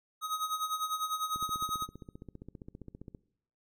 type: tone with tremolo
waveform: square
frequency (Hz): 1262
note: D#6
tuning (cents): +24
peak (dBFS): -30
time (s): 0.21-1.87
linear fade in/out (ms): 50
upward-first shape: sine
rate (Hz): 10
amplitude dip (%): 75
type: click train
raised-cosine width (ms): 3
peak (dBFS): -32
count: 28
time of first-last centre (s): 1.36-3.148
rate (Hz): 15.1
effects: noise-tail reverb RT60 0.7 s tail -21 dB re dry

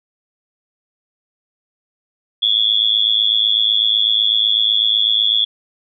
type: tone with amplitude modulation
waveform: sine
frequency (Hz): 3400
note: G#7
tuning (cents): +40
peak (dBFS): -8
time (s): 2.42-5.45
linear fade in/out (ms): 10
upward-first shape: sine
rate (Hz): 108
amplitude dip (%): 100
effects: none

